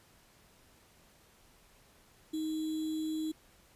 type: tone with sample-and-hold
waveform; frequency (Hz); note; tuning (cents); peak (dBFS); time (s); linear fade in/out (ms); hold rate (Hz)
sine; 313.6; D#4; +14; -32; 2.33-3.32; 10; 3675
effects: pink hiss -63 dBFS RMS until 3.75 s + resampled to 32000 Hz